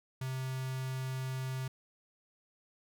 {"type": "tone with notch filter", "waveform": "square", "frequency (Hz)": 130.81, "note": "C3", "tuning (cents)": 0, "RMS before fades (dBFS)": -37, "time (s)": [0.21, 1.68], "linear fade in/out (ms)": 5, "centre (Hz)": 490, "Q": 1, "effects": []}